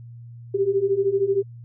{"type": "beating tone pair", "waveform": "sine", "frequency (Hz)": [384.7, 397.7], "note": ["G4", "G4"], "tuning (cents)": [-33, 25], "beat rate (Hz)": 13, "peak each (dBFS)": [-23, -20], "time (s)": [0.54, 1.43], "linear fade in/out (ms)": 10, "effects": ["added 118 Hz sine -38 dBFS peak until 1.64 s"]}